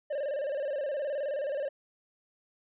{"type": "tone with vibrato", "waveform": "triangle", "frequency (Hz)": 569, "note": "C#5", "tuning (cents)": 45, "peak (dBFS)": -28, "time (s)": [0.1, 1.69], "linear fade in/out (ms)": 10, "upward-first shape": "square", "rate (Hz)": 19, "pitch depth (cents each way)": 90, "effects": ["resampled to 8000 Hz"]}